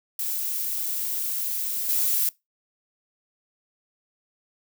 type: noise with level steps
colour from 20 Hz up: violet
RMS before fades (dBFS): -28 / -23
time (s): 0.19-2.29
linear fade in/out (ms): 2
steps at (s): 1.89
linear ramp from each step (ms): 2
effects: noise-tail reverb RT60 0.2 s tail -23 dB re dry